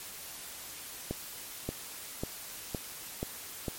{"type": "accelerating click train", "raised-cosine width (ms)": 2, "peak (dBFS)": -19, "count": 6, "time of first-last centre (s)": [1.11, 3.682], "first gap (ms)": 580, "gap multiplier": 0.94, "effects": ["white hiss -44 dBFS RMS until 3.78 s", "MP3 64 kbps"]}